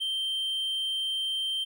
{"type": "tone", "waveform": "triangle", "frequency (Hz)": 3136, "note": "G7", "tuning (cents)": 0, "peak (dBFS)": -26, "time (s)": [0, 1.65], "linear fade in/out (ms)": 20, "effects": []}